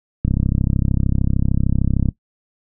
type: click train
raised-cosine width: 5 ms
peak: -5 dBFS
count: 62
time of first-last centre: 0.25-2.087 s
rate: 33.2 Hz
effects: noise-tail reverb RT60 0.1 s tail -17 dB re dry